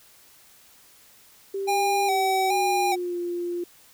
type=tone with pitch glide; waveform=sine; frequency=392 to 349.2 Hz; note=G4 to F4; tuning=0 to 0 cents; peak=-26 dBFS; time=1.54-3.64 s; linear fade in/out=5 ms; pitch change=-200 cents; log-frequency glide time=2.12-3.19 s
type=tone with vibrato; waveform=square; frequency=784 Hz; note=G5; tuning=in tune; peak=-22 dBFS; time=1.67-2.96 s; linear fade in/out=20 ms; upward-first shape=square; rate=1.2 Hz; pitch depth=50 cents each way
effects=white hiss -54 dBFS RMS until 3.93 s